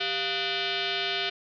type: tone with frequency modulation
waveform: sine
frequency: 392.2 Hz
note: G4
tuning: 1 cent sharp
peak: -26 dBFS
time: 0-1.3 s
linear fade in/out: 10 ms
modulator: 546 Hz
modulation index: 6.9
effects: none